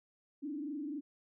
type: tone with frequency modulation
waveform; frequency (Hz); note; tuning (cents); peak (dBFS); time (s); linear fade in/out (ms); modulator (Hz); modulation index
sine; 293.7; D4; 0; -37; 0.42-1.01; 20; 23.7; 1
effects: none